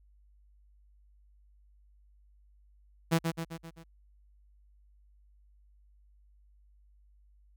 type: tone with echo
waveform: sawtooth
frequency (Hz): 164.81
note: E3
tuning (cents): 0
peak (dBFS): -19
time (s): 3.11-3.19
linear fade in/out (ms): 20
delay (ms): 130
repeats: 5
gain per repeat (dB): -5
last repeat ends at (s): 3.84
effects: added 50 Hz sine -59 dBFS peak until 7.56 s